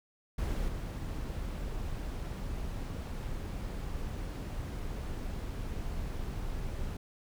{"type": "noise with level steps", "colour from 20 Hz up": "brown", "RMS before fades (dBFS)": [-33, -37], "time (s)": [0.38, 6.97], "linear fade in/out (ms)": 5, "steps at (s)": 0.68, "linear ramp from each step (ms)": 5, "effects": []}